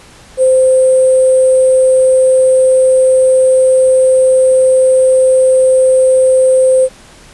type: tone with sample-and-hold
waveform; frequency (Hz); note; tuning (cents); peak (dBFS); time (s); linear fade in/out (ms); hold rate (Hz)
sine; 518; C5; -17; -5; 0.37-6.89; 50; 8820
effects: pink hiss -39 dBFS RMS until 7.33 s + resampled to 24000 Hz